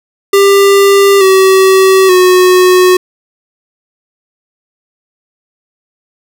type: tone with pitch steps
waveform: square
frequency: 397 / 381.3 / 366.2 Hz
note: G4 / G4 / F#4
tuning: +22 / -48 / -18 cents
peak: -4 dBFS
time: 0.33-2.97 s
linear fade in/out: 5 ms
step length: 880 ms
effects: none